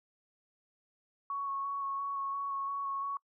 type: tone with vibrato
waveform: sine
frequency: 1108.7 Hz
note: C#6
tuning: in tune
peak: -33 dBFS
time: 1.3-3.17 s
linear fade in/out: 2 ms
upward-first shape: square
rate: 2.9 Hz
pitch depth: 12 cents each way
effects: noise-tail reverb RT60 0.1 s tail -25 dB re dry